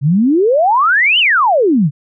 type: exponential two-way sweep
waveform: sine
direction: up then down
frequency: 130.81 to 3103 to 130.81 Hz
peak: -8 dBFS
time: 0.01-1.91 s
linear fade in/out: 50 ms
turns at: 1.19 s
effects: none